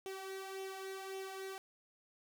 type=tone with flanger; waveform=sawtooth; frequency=384.3 Hz; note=G4; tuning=34 cents flat; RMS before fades=-45 dBFS; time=0.06-1.58 s; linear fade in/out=0 ms; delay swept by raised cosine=0.32 to 2.12 ms; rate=1.8 Hz; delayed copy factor=+0.55; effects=none